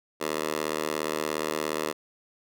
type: tone with high-pass filter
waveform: 10% pulse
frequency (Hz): 77.1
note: D#2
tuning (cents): -15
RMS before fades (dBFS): -30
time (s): 0.2-1.93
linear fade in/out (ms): 20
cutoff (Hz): 460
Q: 1
effects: none